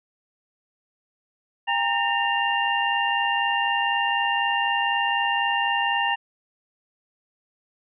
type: tone cluster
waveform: sine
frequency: 804 / 928 / 1821 / 2791 Hz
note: G5 / A#5 / A#6 / F7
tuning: +44 / -8 / -41 / -2 cents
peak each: -26 dBFS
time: 1.67-6.16 s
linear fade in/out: 20 ms
effects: none